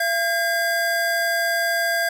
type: tone pair together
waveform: square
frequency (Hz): 678.2 / 1613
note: E5 / G6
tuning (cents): +49 / +49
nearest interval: octave + minor third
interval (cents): 1500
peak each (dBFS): -24 / -22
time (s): 0-2.09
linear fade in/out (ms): 5
effects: none